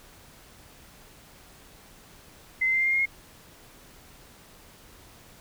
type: tone with pitch steps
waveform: sine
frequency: 2056 / 2071 / 2087 / 2103 / 2119 / 2135 / 2151 Hz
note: C7 / C7 / C7 / C7 / C7 / C7 / C7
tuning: -31 / -18 / -5 / +8 / +21 / +34 / +47 cents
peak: -21 dBFS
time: 2.61-3.058 s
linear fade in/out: 10 ms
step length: 64 ms
effects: pink hiss -52 dBFS RMS until 5.4 s